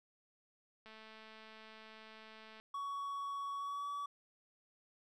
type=click train; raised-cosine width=0.3 ms; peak=-40 dBFS; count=382; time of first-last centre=0.86-2.6 s; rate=219 Hz
type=tone with pitch glide; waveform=triangle; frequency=1121 to 1142.6 Hz; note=C#6 to D6; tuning=+19 to -48 cents; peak=-37 dBFS; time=2.74-4.06 s; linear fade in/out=5 ms; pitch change=+33 cents; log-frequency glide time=3.56-3.88 s
effects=none